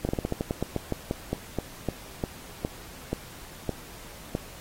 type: slowing click train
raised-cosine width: 2 ms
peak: -13 dBFS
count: 20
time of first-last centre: 0.05-4.351 s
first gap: 39 ms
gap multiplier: 1.17
effects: pink hiss -46 dBFS RMS until 4.6 s + AAC 48 kbps